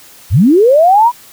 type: linear sweep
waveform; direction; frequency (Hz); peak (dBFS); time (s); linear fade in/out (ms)
sine; up; 63.7 to 995; -4; 0.3-1.12; 50
effects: white hiss -39 dBFS RMS until 1.32 s